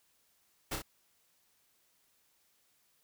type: noise with echo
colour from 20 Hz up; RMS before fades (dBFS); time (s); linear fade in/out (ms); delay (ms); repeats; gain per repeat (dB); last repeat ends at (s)
pink; -36; 0.71-0.76; 10; 31; 2; -4; 0.822
effects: white hiss -72 dBFS RMS until 3.03 s